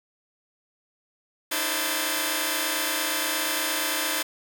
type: tone cluster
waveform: 5% pulse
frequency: 300.1 / 328.7 / 519 / 1609 / 1755 Hz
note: D4 / E4 / C5 / G6 / A6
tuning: +38 / -5 / -14 / +45 / -5 cents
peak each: -20 dBFS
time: 1.51-4.23 s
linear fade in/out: 10 ms
effects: none